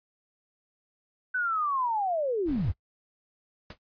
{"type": "linear sweep", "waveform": "sine", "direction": "down", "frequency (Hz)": [1519, 67.3], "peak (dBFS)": -25, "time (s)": [1.34, 2.72], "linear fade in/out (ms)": 10}
{"type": "noise", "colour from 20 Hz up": "brown", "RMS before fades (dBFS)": -37, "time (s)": [2.45, 2.74], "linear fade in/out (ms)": 50}
{"type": "noise with exponential decay", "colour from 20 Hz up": "pink", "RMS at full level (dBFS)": -36, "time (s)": [3.7, 3.78], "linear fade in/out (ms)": 5, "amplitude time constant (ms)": 16}
{"effects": ["noise-tail reverb RT60 0.1 s tail -23 dB re dry", "resampled to 11025 Hz"]}